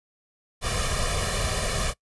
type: noise with comb filter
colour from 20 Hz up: pink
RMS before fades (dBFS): -26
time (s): 0.61-1.94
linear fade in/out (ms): 50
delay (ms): 1.7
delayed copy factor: +0.8
effects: noise-tail reverb RT60 0.1 s tail -22 dB re dry + resampled to 24000 Hz